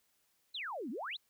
sine exponential two-way sweep, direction down then up, 4300 to 207.9 to 4300 Hz, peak -38 dBFS, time 0.54-1.17 s, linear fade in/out 10 ms, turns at 0.9 s, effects white hiss -75 dBFS RMS until 1.29 s

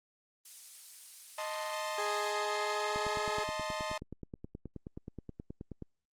violet noise, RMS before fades -41 dBFS, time 0.45-2.32 s, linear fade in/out 5 ms
sawtooth chord, A diminished, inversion second, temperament equal, 622.3 / 880 / 1046.5 Hz, Eb5 / A5 / C6, 0 / 0 / 0 cents, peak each -34 / -37 / -37 dBFS, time 1.38-3.98 s, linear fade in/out 5 ms
15% pulse tone with pitch glide, 415.3 to 423 Hz, G#4 to G#4, 0 to +32 cents, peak -28 dBFS, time 1.98-3.44 s, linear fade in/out 5 ms, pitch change +32 cents, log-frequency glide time 2.13-3.28 s
click train, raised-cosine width 3 ms, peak -29 dBFS, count 28, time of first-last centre 2.96-5.823 s, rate 9.43 Hz
effects low-pass 8000 Hz 12 dB/octave + Opus 24 kbps

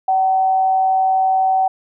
sine tone with amplitude modulation, 760 Hz, F#5, 46 cents sharp, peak -11 dBFS, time 0.08-1.68 s, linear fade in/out 5 ms, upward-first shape sine, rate 164 Hz, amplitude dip 30%, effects none

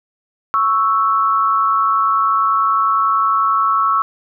sine tone pair together, 1108.7 / 1319.8 Hz, C#6 / E6, 0 / +2 cents, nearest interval minor third, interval 302 cents, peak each -15 dBFS, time 0.54-4.02 s, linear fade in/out 0 ms, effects none

